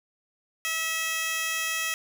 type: tone with high-pass filter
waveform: 15% pulse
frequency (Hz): 647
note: E5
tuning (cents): -32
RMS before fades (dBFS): -29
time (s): 0.65-1.94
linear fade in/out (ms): 0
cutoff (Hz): 2300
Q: 0.91
effects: none